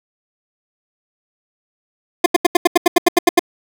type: tone bursts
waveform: 25% pulse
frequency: 350 Hz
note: F4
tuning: 4 cents sharp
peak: -3 dBFS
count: 12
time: 2.24-3.394 s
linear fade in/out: 5 ms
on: 21 ms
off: 82 ms
effects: none